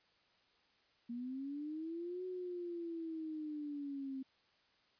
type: linear two-way sweep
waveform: sine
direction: up then down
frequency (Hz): 233.1 to 370 to 263.1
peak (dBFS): -40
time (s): 1.09-4.23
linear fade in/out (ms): 10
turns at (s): 2.25
effects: white hiss -72 dBFS RMS until 4.99 s + resampled to 11025 Hz